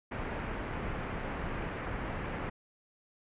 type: low-pass noise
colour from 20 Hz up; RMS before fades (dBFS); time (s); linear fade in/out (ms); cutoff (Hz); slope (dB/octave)
pink; -37; 0.11-2.5; 10; 2300; 24
effects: resampled to 8000 Hz